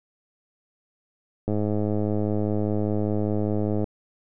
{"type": "click train", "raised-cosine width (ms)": 2, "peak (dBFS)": -13, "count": 249, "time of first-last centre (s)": [1.48, 3.842], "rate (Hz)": 105, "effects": []}